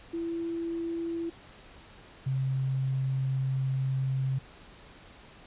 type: tone pair in turn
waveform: sine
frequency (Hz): 334.7 / 132.83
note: E4 / C3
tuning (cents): +26 / +26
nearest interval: octave + major third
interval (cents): 1600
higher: first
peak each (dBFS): -30 / -26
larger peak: second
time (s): 0.13-1.3 / 2.26-4.39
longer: second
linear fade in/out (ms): 10
effects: pink hiss -52 dBFS RMS until 5.46 s + resampled to 8000 Hz